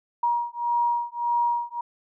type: beating tone pair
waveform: sine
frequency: 950 / 951.7 Hz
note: A#5 / A#5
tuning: +33 / +36 cents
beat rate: 1.7 Hz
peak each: -25 dBFS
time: 0.23-1.81 s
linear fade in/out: 5 ms
effects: none